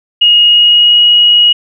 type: tone with pitch glide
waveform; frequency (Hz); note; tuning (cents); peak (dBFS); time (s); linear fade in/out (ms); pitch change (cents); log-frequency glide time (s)
sine; 2873 to 2898; F7 to F#7; +48 to -37; -3; 0.21-1.53; 10; +15; 0.44-1.01
effects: none